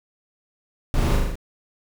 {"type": "noise with echo", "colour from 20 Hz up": "brown", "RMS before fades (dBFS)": -20, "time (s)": [0.94, 1.16], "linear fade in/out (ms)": 0, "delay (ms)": 39, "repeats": 5, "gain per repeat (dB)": -2, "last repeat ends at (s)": 1.355, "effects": []}